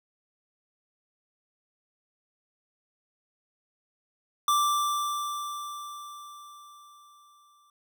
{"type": "tone with exponential decay", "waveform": "square", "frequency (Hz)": 1174.7, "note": "D6", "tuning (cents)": 0, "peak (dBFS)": -21, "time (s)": [4.48, 7.7], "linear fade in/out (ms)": 2, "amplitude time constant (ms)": 700, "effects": []}